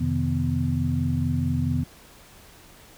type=tone cluster; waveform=sine; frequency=87.6 / 130.1 / 154.6 / 246.9 Hz; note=F2 / C3 / D#3 / B3; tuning=+6 / -9 / -11 / 0 cents; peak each=-27 dBFS; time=0-1.84 s; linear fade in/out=10 ms; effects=pink hiss -50 dBFS RMS until 2.97 s